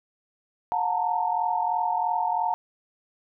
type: tone cluster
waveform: sine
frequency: 723 / 881 / 924 Hz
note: F#5 / A5 / A#5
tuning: -40 / +2 / -16 cents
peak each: -27 dBFS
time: 0.72-2.54 s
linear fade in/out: 0 ms
effects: none